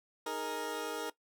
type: chord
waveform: 20% pulse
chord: D# suspended fourth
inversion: none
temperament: equal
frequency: 311.1 / 415.3 / 466.2 Hz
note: D#4 / G#4 / A#4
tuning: 0 / 0 / 0 cents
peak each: -38 / -37 / -33 dBFS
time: 0.26-1.1 s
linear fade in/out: 5 ms
effects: noise-tail reverb RT60 0.1 s tail -18 dB re dry